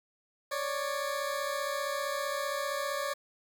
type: tone pair together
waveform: 20% pulse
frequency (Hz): 554.4 / 589.7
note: C#5 / D5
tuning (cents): 0 / +7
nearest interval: minor second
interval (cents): 107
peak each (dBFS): -29 / -30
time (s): 0.51-3.14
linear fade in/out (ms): 10
effects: 9-bit